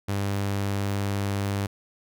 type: tone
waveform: sawtooth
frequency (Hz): 99.8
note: G2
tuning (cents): +32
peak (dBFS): -21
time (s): 0.08-1.67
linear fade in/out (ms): 10
effects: none